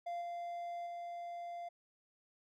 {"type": "tone with level steps", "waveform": "triangle", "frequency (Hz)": 693, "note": "F5", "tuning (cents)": -14, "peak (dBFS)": [-36, -38, -40], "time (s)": [0.06, 1.69], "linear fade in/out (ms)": 10, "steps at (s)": [0.21, 0.86], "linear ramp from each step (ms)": 10, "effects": []}